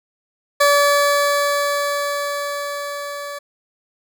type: tone with level ramp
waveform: 20% pulse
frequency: 574 Hz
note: D5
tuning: 40 cents flat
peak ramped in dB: -6 to -23 dBFS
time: 0.6-3.39 s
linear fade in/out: 10 ms
effects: none